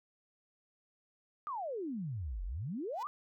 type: exponential two-way sweep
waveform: sine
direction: down then up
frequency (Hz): 1252 to 41.2 to 1252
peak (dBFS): -36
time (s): 1.47-3.07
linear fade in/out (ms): 0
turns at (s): 2.44
type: tone with exponential growth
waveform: 5% pulse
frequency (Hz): 493.4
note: B4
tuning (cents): -2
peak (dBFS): -37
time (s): 2.92-3.03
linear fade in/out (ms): 5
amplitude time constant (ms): 23
effects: none